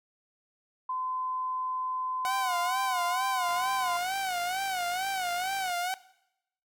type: tone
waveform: sine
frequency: 1024 Hz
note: C6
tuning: 38 cents flat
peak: -29 dBFS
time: 0.89-3.97 s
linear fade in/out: 5 ms
type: tone with vibrato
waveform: sawtooth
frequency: 740 Hz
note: F#5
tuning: in tune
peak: -25 dBFS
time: 2.25-5.94 s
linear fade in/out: 0 ms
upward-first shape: sine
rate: 2.2 Hz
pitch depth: 100 cents each way
type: click train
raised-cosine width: 0.3 ms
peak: -30 dBFS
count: 120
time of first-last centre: 3.49-5.698 s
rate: 53.9 Hz
effects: noise-tail reverb RT60 0.8 s tail -19 dB re dry + MP3 96 kbps